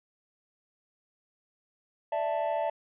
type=chord; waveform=triangle; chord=D suspended second; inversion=none; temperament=just; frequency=587.3 / 660.7 / 881 Hz; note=D5 / E5 / A5; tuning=0 / +4 / +2 cents; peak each=-30 / -28 / -30 dBFS; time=2.12-2.7 s; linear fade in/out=5 ms; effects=tanh soft clip ceiling -17 dBFS + resampled to 8000 Hz